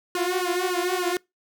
sawtooth tone with flanger, 360 Hz, F#4, 47 cents flat, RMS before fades -25 dBFS, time 0.15-1.17 s, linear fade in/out 2 ms, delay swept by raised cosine 0.68 to 5.08 ms, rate 3.5 Hz, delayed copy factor +0.9, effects noise-tail reverb RT60 0.2 s tail -25 dB re dry

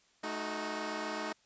10% pulse chord, D# diminished, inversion second, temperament equal with one note detuned, 216.6 / 311.1 / 370 Hz, A3 / D#4 / F#4, -27 / 0 / 0 cents, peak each -32 / -30 / -35 dBFS, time 0.23-1.33 s, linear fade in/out 10 ms, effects white hiss -68 dBFS RMS until 1.45 s + resampled to 16000 Hz

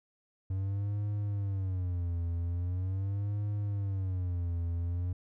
triangle tone with vibrato, 93.8 Hz, F#2, 24 cents sharp, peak -28 dBFS, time 0.5-5.13 s, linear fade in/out 5 ms, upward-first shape sine, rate 0.42 Hz, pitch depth 170 cents each way, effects none

